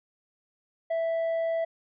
sine tone with tanh clipping, 659.3 Hz, E5, in tune, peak -26 dBFS, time 0.9-1.65 s, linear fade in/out 10 ms, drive 4 dB, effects none

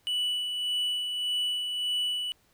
triangle tone with tremolo, 2960 Hz, F#7, in tune, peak -24 dBFS, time 0.07-2.32 s, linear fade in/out 0 ms, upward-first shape sine, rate 1.7 Hz, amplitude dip 40%, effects pink hiss -66 dBFS RMS until 2.53 s

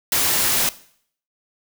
white noise, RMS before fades -19 dBFS, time 0.12-0.69 s, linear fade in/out 2 ms, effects noise-tail reverb RT60 0.6 s tail -18 dB re dry

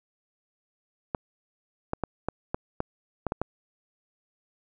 clicks, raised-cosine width 1 ms, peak -13 dBFS, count 9, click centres 1.148 / 1.934 / 2.037 / 2.286 / 2.545 / 2.804 / 3.267 / 3.321 / 3.416 s, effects none

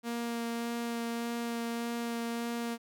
sawtooth tone with vibrato, 234.1 Hz, A#3, 8 cents sharp, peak -29 dBFS, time 0.03-2.78 s, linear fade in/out 50 ms, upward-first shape sine, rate 1.7 Hz, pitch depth 10 cents each way, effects none

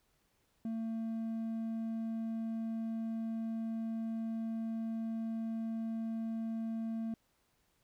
sine tone with hard clipping, 225 Hz, A3, 39 cents sharp, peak -36 dBFS, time 0.65-7.14 s, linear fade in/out 2 ms, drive 3 dB, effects pink hiss -75 dBFS RMS until 7.83 s

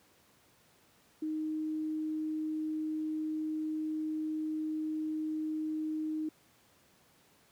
sine tone, 311.1 Hz, D#4, in tune, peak -32 dBFS, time 1.22-6.29 s, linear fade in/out 5 ms, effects pink hiss -65 dBFS RMS until 7.51 s + high-pass 100 Hz 12 dB/octave

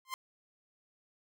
sawtooth tone with exponential growth, 1046.5 Hz, C6, in tune, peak -28 dBFS, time 0.05-0.14 s, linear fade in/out 1 ms, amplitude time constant 19 ms, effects none

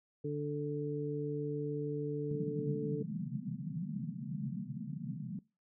harmonic tone, 146.83 Hz, D3, in tune, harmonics 1 / 2 / 3, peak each -38 / -40 / -37 dBFS, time 0.24-3.03 s, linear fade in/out 10 ms
pink band-pass noise, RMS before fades -40 dBFS, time 2.31-5.39 s, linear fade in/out 2 ms, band 130 to 240 Hz, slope 96 dB/octave
effects noise-tail reverb RT60 0.3 s tail -23 dB re dry

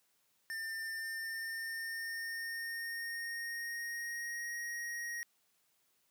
square tone with pitch glide, 1797 to 1883.1 Hz, A6 to A#6, +36 to +17 cents, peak -39 dBFS, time 0.5-5.23 s, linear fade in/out 0 ms, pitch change +81 cents, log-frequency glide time 0.97-4.54 s, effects white hiss -75 dBFS RMS until 6.1 s + high-pass 100 Hz 12 dB/octave

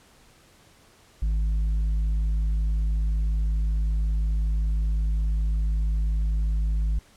triangle tone with tanh clipping, 52.7 Hz, G#1, 26 cents sharp, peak -22 dBFS, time 1.22-6.99 s, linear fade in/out 5 ms, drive 9 dB, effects pink hiss -56 dBFS RMS until 7.16 s + low-pass 11000 Hz 12 dB/octave

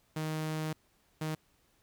sawtooth tone bursts at uneven times, 156.3 Hz, D#3, 8 cents sharp, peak -29 dBFS, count 2, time 0.16-0.73 / 1.21-1.35 s, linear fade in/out 5 ms, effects pink hiss -70 dBFS RMS until 1.82 s

